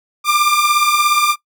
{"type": "beating tone pair", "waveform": "sawtooth", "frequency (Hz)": [1181, 1198], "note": ["D6", "D6"], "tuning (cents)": [9, 34], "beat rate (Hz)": 17, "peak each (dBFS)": [-13, -10], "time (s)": [0.24, 1.36], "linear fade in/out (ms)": 50, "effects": ["noise-tail reverb RT60 0.1 s tail -18 dB re dry"]}